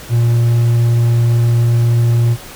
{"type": "tone", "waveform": "triangle", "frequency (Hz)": 117.8, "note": "A#2", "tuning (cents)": 19, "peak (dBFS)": -7, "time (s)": [0.09, 2.37], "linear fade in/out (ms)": 50, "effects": ["pink hiss -33 dBFS RMS until 2.55 s"]}